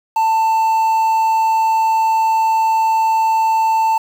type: tone with quantisation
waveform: triangle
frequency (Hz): 890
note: A5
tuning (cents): +20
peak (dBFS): -10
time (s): 0.16-3.98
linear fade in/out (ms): 5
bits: 6
effects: none